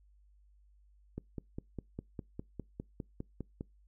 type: click train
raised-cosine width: 3 ms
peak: -26 dBFS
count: 13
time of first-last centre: 1.18-3.609 s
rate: 4.94 Hz
effects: noise-tail reverb RT60 0.2 s tail -25 dB re dry + added 50 Hz sine -61 dBFS peak until 3.87 s